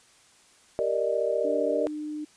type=chord; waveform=sine; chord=Eb major seventh; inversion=first; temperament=equal; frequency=392 / 466.2 / 587.3 / 622.3 Hz; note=G4 / Bb4 / D5 / Eb5; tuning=0 / 0 / 0 / 0 cents; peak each=-32 / -28 / -28 / -29 dBFS; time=0.79-1.87 s; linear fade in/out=0 ms
type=tone with pitch glide; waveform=sine; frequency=294.5 to 302.1 Hz; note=D4 to D4; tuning=+5 to +49 cents; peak=-31 dBFS; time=1.44-2.25 s; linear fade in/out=10 ms; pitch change=+44 cents; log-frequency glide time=1.74-1.87 s
effects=white hiss -58 dBFS RMS until 2.36 s + resampled to 22050 Hz